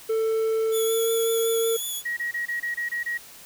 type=tone with pitch glide; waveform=triangle; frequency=444.4 to 454.8 Hz; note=A4 to A#4; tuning=+17 to -43 cents; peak=-19 dBFS; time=0.09-1.77 s; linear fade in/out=10 ms; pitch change=+40 cents; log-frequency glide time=0.76-1.03 s
type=tone with vibrato; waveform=5% pulse; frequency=3417 Hz; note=G#7; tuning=49 cents sharp; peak=-21 dBFS; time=0.71-2.03 s; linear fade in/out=50 ms; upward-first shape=sine; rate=5.4 Hz; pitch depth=25 cents each way
type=tone bursts; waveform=sine; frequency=1900 Hz; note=A#6; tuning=33 cents sharp; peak=-25 dBFS; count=8; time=2.05-3.178 s; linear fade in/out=10 ms; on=120 ms; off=24 ms
effects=white hiss -46 dBFS RMS until 3.45 s